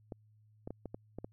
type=clicks; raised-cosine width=2 ms; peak=-28 dBFS; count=7; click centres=0.122 / 0.675 / 0.706 / 0.857 / 0.945 / 1.186 / 1.245 s; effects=added 107 Hz sine -62 dBFS peak until 1.32 s